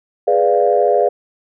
sine chord, G# diminished seventh, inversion none, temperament equal, 415.3 / 493.9 / 587.3 / 698.5 Hz, G#4 / B4 / D5 / F5, 0 / 0 / 0 / 0 cents, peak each -16 dBFS, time 0.27-1.09 s, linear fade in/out 10 ms, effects tanh soft clip ceiling 0 dBFS

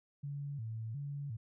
sine tone with vibrato, 126.2 Hz, B2, 38 cents sharp, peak -38 dBFS, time 0.23-1.37 s, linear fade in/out 10 ms, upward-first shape square, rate 1.4 Hz, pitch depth 210 cents each way, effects none

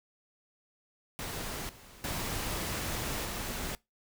pink noise with level steps, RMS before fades -38 / -53 / -35 / -37 dBFS, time 1.19-3.75 s, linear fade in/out 0 ms, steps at 1.69 / 2.04 / 3.25 s, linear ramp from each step 2 ms, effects noise-tail reverb RT60 0.2 s tail -22 dB re dry

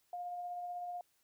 sine tone with tremolo, 709 Hz, F5, 26 cents sharp, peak -38 dBFS, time 0.13-1.01 s, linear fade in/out 2 ms, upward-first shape sine, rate 16 Hz, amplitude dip 25%, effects white hiss -75 dBFS RMS until 1.23 s

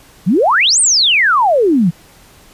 sine exponential two-way sweep, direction up then down, 155.56 to 9190 to 155.56 Hz, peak -8 dBFS, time 0.26-1.91 s, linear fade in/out 20 ms, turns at 0.8 s, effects pink hiss -44 dBFS RMS until 2.53 s + resampled to 32000 Hz

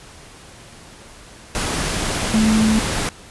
sine tone in noise, 218.4 Hz, A3, 13 cents flat, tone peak -13 dBFS, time 2.34-2.79 s, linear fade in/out 0 ms, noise pink, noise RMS -22 dBFS, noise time 1.55-3.09 s, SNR +6 dB, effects pink hiss -42 dBFS RMS until 3.3 s + resampled to 24000 Hz

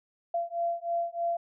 sine beating tone pair, 682 / 685.2 Hz, F5 / F5, -41 / -33 cents, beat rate 3.2 Hz, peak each -31 dBFS, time 0.34-1.37 s, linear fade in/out 5 ms, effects none

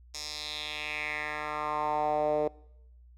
10% pulse tone with band-pass filter sweep, 150.9 Hz, D3, 47 cents sharp, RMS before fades -32 dBFS, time 0.14-2.48 s, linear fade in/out 5 ms, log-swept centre 5800 to 500 Hz, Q 3.4, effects noise-tail reverb RT60 0.8 s tail -23 dB re dry + added 60 Hz sine -52 dBFS peak until 3.17 s

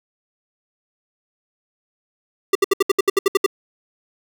square tone bursts, 392 Hz, G4, in tune, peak -12 dBFS, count 11, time 2.53-3.463 s, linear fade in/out 5 ms, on 23 ms, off 68 ms, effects none

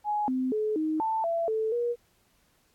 sine tone with pitch steps, 837 / 257.8 / 429.1 / 312.5 / 886 / 671 / 439.5 / 477.5 Hz, G#5 / C4 / A4 / D#4 / A5 / E5 / A4 / A#4, +13 / -26 / -43 / +8 / +12 / +31 / -2 / +42 cents, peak -25 dBFS, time 0.04-1.96 s, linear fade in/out 50 ms, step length 240 ms, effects pink hiss -67 dBFS RMS until 2.74 s + AAC 64 kbps

